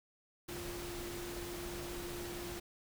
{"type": "tone in noise", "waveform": "sine", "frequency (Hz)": 349.2, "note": "F4", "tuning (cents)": 0, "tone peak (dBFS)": -44, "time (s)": [0.48, 2.6], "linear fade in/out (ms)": 10, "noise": "pink", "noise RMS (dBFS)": -45, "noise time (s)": [0.48, 2.6], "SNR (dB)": -2, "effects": []}